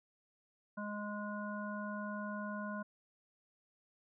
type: harmonic tone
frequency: 207.7 Hz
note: G#3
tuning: in tune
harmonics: 1 / 3 / 5 / 7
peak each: -41 / -46 / -46 / -46 dBFS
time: 0.77-2.83 s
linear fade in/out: 10 ms
effects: none